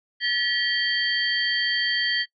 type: tone cluster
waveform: sine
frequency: 1740 / 1928 / 3177 / 4534 Hz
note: A6 / B6 / G7 / C#8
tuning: -20 / -42 / +23 / +38 cents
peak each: -31 / -25 / -26 / -28 dBFS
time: 0.2-2.26 s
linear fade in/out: 50 ms
effects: noise-tail reverb RT60 0.1 s tail -22 dB re dry

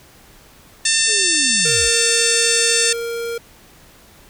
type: harmonic tone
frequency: 896 Hz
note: A5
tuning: 31 cents sharp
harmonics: 2 / 3 / 4 / 5 / 6 / 7 / 8 / 9 / 10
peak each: -23 / -23 / -23 / -23 / -23 / -23 / -23 / -23 / -23 dBFS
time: 0.85-2.93 s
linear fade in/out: 5 ms
type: linear sweep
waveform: sine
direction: down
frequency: 459.3 to 38.57 Hz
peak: -27 dBFS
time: 1.06-1.91 s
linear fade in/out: 50 ms
type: tone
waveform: square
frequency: 466.2 Hz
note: A#4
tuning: in tune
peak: -23 dBFS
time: 1.65-3.38 s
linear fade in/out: 5 ms
effects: pink hiss -47 dBFS RMS until 4.29 s

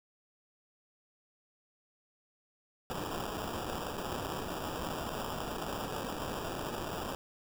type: noise with sample-and-hold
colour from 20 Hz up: white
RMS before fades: -38 dBFS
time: 2.9-7.15 s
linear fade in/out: 0 ms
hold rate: 2100 Hz
effects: none

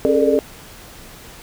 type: tone cluster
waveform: sine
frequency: 272 / 417.5 / 438.9 / 455.7 / 595 Hz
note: C#4 / G#4 / A4 / A#4 / D5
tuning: -33 / +9 / -4 / -39 / +22 cents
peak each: -19 dBFS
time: 0.05-0.39 s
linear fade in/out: 0 ms
effects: pink hiss -40 dBFS RMS until 1.42 s

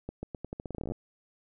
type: accelerating click train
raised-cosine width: 2 ms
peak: -23 dBFS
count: 18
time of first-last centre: 0.09-0.92 s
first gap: 140 ms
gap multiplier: 0.84
effects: none

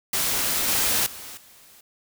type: noise with level steps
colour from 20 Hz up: white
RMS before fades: -24 / -22 / -39 / -51 dBFS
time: 0.13-1.81 s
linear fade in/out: 5 ms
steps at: 0.68 / 1.06 / 1.37 s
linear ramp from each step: 5 ms
effects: none

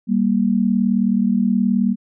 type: tone pair together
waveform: sine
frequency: 196 / 234.9 Hz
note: G3 / A#3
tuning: 0 / +13 cents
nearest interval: minor third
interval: 313 cents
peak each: -17 dBFS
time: 0.07-1.96 s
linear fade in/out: 50 ms
effects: none

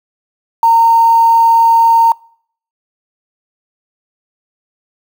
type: tone with quantisation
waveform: sine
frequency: 918 Hz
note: A#5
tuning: 27 cents flat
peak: -5 dBFS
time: 0.63-2.12 s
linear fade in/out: 2 ms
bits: 5
effects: noise-tail reverb RT60 0.6 s tail -26 dB re dry

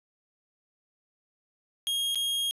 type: tone with dropouts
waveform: 45% pulse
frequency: 3259 Hz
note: G#7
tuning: 33 cents flat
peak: -26 dBFS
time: 1.87-2.51 s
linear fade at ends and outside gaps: 0 ms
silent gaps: 2.147-2.156 s
effects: resampled to 32000 Hz

